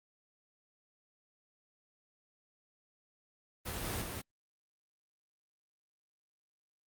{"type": "noise with echo", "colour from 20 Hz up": "pink", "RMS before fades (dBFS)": -39, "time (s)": [3.65, 4.03], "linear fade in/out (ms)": 20, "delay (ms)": 190, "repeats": 1, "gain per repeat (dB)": -2, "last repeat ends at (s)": 4.22, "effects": ["Opus 32 kbps"]}